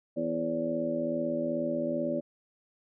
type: harmonic tone with a mistuned harmonic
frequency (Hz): 82.41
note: E2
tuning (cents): 0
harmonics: 2 / 3 / 4 / 5 / 6 / 7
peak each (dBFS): -41 / -33 / -35 / -42 / -42 / -31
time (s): 0.16-2.21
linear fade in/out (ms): 20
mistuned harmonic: 6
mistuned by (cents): +90
effects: none